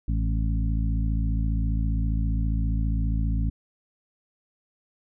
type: harmonic tone with a mistuned harmonic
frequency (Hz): 54.9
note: A1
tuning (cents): -3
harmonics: 1 / 2 / 3 / 4 / 5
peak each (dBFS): -23 / -29 / -33 / -35 / -37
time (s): 0.08-3.5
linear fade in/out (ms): 5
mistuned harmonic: 4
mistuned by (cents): -23
effects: none